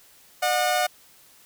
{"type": "tone pair together", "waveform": "sawtooth", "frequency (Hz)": [604.5, 728], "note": ["D5", "F#5"], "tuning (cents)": [50, -28], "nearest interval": "minor third", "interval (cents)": 322, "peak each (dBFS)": [-22, -18], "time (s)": [0.42, 0.87], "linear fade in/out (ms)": 10, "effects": ["white hiss -54 dBFS RMS until 1.45 s"]}